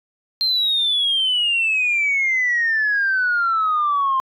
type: exponential sweep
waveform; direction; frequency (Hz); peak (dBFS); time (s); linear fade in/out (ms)
sine; down; 4186 to 1046.5; -15; 0.41-4.2; 0
effects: tanh soft clip ceiling -12 dBFS